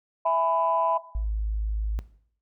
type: chord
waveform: sine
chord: E major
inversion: none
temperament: equal with one note detuned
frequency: 659.3 / 830.6 / 996.9 Hz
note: E5 / G#5 / B5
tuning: 0 / 0 / +16 cents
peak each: -23 / -29 / -23 dBFS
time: 0.25-0.98 s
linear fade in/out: 10 ms
type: tone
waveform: sine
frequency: 53.3 Hz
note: G#1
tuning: 46 cents sharp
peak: -24 dBFS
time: 1.15-1.99 s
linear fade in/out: 0 ms
effects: noise-tail reverb RT60 0.6 s tail -17 dB re dry + tanh soft clip ceiling -12 dBFS